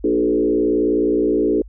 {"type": "tone with frequency modulation", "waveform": "sine", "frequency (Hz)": 364.8, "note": "F#4", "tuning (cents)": -24, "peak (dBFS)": -14, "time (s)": [0.04, 1.62], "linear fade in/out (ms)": 5, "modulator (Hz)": 59, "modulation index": 1.6, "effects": ["added 50 Hz sine -36 dBFS peak until 1.68 s"]}